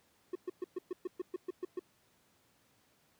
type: tone bursts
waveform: triangle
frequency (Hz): 363.3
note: F#4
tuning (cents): -32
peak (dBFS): -32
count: 11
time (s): 0.33-1.794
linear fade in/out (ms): 5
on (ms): 24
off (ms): 120
effects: pink hiss -70 dBFS RMS until 3.19 s + high-pass 100 Hz 12 dB/octave